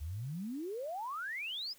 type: exponential sweep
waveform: sine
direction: up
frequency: 69 to 5274 Hz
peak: -37 dBFS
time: 0-1.74 s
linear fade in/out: 20 ms
effects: white hiss -62 dBFS RMS until 1.78 s